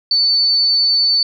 sine tone, 4505 Hz, C#8, 27 cents sharp, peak -11 dBFS, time 0.11-1.23 s, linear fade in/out 2 ms, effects none

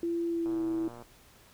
sine tone with pitch glide, 338.8 to 328.4 Hz, E4 to E4, +48 to -6 cents, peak -28 dBFS, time 0.03-0.88 s, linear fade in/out 2 ms, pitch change -54 cents, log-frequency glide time 0.27-0.62 s
click train, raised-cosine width 1 ms, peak -33 dBFS, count 68, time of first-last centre 0.46-1.023 s, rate 119 Hz
effects pink hiss -58 dBFS RMS until 1.53 s

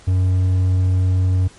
triangle tone, 92.5 Hz, F#2, in tune, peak -11 dBFS, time 0.07-1.48 s, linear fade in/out 10 ms, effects pink hiss -46 dBFS RMS until 1.58 s + MP3 48 kbps

